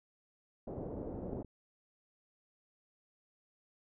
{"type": "low-pass noise", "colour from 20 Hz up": "white", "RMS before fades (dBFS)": -42, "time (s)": [0.67, 1.43], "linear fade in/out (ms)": 5, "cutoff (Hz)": 550, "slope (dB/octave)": 24}
{"type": "clicks", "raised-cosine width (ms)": 3, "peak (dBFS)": [-27, -37], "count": 2, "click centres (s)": [1.332, 1.447]}
{"effects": []}